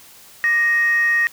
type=tone with frequency modulation; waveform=sine; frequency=1869 Hz; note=A#6; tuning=4 cents sharp; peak=-13 dBFS; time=0.44-1.27 s; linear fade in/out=0 ms; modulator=687 Hz; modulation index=0.25; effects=tanh soft clip ceiling -9 dBFS + white hiss -45 dBFS RMS until 1.32 s